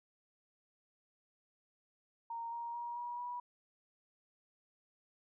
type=tone with pitch steps; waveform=sine; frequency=927 / 938.3 / 949.8 / 961.4 / 973.1 Hz; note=A#5 / A#5 / A#5 / B5 / B5; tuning=-10 / +11 / +32 / -47 / -26 cents; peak=-39 dBFS; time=2.3-3.4 s; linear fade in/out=5 ms; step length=220 ms; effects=none